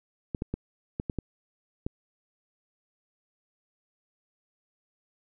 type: clicks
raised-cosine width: 3 ms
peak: -17 dBFS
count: 7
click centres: 0.348 / 0.421 / 0.54 / 0.999 / 1.098 / 1.187 / 1.865 s
effects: none